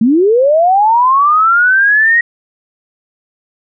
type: linear sweep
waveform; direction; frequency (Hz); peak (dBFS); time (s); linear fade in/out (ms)
sine; up; 209.7 to 1900; -6; 0.01-2.21; 5
effects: none